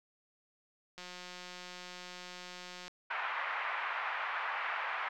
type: click train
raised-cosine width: 0.2 ms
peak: -29 dBFS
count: 343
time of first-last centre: 0.98-2.88 s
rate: 180 Hz
type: band-pass noise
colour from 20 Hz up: pink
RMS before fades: -37 dBFS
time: 3.1-5.09 s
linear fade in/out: 10 ms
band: 860 to 2300 Hz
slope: 24 dB/octave
effects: none